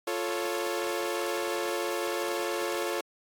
sawtooth chord, F augmented, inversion none, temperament equal, 349.2 / 440 / 554.4 Hz, F4 / A4 / C#5, 0 / 0 / 0 cents, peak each -29 / -30 / -30 dBFS, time 0.07-3.01 s, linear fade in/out 5 ms, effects AAC 64 kbps

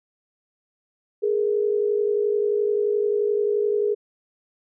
sine tone pair together, 414.7 / 466.2 Hz, G#4 / A#4, -3 / 0 cents, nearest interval major second, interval 203 cents, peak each -20 / -25 dBFS, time 1.22-3.95 s, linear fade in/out 20 ms, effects none

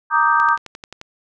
sine chord, Eb major seventh, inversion second, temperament equal, 932.3 / 1174.7 / 1244.5 / 1568 Hz, Bb5 / D6 / Eb6 / G6, 0 / 0 / 0 / 0 cents, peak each -18 dBFS, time 0.1-0.58 s, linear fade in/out 50 ms
click train, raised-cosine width 0.2 ms, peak -17 dBFS, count 8, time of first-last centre 0.4-1.014 s, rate 11.4 Hz
effects none

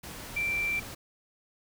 sine tone in noise, 2349 Hz, D7, in tune, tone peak -27 dBFS, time 0.36-0.8 s, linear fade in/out 10 ms, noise pink, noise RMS -42 dBFS, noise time 0.03-0.95 s, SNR +12 dB, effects none

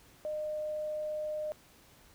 sine tone, 610 Hz, D#5, 34 cents flat, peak -33 dBFS, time 0.25-1.52 s, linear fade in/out 0 ms, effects pink hiss -60 dBFS RMS until 2.14 s

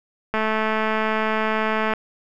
click train, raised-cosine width 0.5 ms, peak -8 dBFS, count 349, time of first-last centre 0.34-1.936 s, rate 218 Hz, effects none

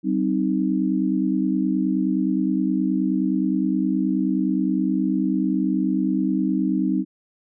sine chord, C minor, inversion second, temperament equal with one note detuned, 191.96 / 261.6 / 311.1 Hz, G3 / C4 / Eb4, -36 / 0 / 0 cents, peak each -23 dBFS, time 0.03-7.05 s, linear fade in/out 50 ms, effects none

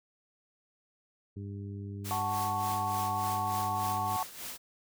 harmonic tone, 100 Hz, G2, 35 cents sharp, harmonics 1 / 2 / 3 / 4, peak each -38 / -44 / -48 / -50 dBFS, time 1.36-4.17 s, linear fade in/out 10 ms
white noise with tremolo, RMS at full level -40 dBFS, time 2.04-4.58 s, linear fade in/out 20 ms, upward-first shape sine, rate 3.4 Hz, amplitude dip 65%
sine chord, F# minor, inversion none, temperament equal, 740 / 880 / 1108.7 Hz, F#5 / A5 / C#6, 0 / 0 / 0 cents, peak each -34 dBFS, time 2.11-4.23 s, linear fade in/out 0 ms
effects none

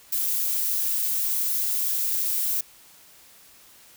violet noise, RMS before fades -25 dBFS, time 0.12-2.61 s, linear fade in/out 5 ms, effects white hiss -52 dBFS RMS until 3.96 s

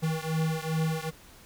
square beating tone pair, 158.5 / 161 Hz, D#3 / E3, +32 / -41 cents, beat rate 2.5 Hz, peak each -30 / -31 dBFS, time 0.02-1.11 s, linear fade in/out 20 ms, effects pink hiss -53 dBFS RMS until 1.45 s

